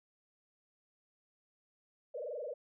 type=tone with frequency modulation; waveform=sine; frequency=544 Hz; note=C#5; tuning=33 cents flat; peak=-38 dBFS; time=2.14-2.54 s; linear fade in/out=10 ms; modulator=22.5 Hz; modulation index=3.4; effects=none